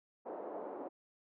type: band-pass noise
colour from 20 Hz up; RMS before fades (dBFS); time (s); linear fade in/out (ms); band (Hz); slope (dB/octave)
white; -44; 0.25-0.89; 20; 290 to 770; 24
effects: none